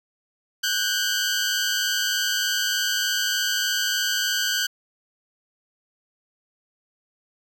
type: tone pair together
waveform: 15% pulse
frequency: 1480 / 1583.3 Hz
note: F#6 / G6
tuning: 0 / +17 cents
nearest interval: minor second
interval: 117 cents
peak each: -18 dBFS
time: 0.63-4.67 s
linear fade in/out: 10 ms
effects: none